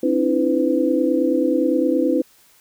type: tone cluster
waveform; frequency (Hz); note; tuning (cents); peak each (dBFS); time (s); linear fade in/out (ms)
sine; 265.7 / 304.3 / 333.8 / 503; C4 / D#4 / E4 / B4; +27 / -38 / +22 / +32; -21; 0.03-2.22; 5
effects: white hiss -54 dBFS RMS until 2.6 s